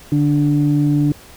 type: tone pair together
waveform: sine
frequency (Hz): 146.83 / 292.9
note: D3 / D4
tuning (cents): 0 / -5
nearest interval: octave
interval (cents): 1195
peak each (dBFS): -14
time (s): 0.12-1.12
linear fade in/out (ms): 2
effects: tanh soft clip ceiling -6 dBFS + pink hiss -42 dBFS RMS until 1.36 s